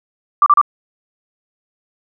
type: tone bursts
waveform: sine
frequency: 1174.7 Hz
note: D6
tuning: in tune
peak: -6 dBFS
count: 3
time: 0.42-0.614 s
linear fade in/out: 2 ms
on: 42 ms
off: 34 ms
effects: none